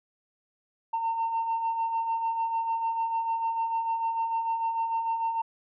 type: beating tone pair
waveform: sine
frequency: 904 / 910.7 Hz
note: A5 / A#5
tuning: +47 / -41 cents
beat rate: 6.7 Hz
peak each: -34 / -25 dBFS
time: 0.93-5.42 s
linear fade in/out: 10 ms
effects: tanh soft clip ceiling -22 dBFS